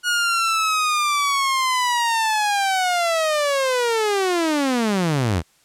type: linear sweep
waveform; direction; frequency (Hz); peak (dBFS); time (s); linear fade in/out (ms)
sawtooth; down; 1452 to 74.1; -14; 0.03-5.43; 50
effects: white hiss -58 dBFS RMS until 5.64 s + low-pass 10000 Hz 12 dB/octave